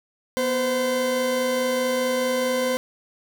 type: tone pair together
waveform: 40% pulse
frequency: 245.2 / 515.1 Hz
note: B3 / C5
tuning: -12 / -27 cents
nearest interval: octave + minor second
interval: 1285 cents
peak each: -27 / -21 dBFS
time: 0.37-2.77 s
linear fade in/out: 0 ms
effects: none